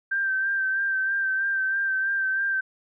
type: tone with vibrato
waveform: sine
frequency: 1567 Hz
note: G6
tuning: 1 cent flat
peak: -22 dBFS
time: 0.11-2.61 s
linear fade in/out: 10 ms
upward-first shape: sine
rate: 3.1 Hz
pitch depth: 29 cents each way
effects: none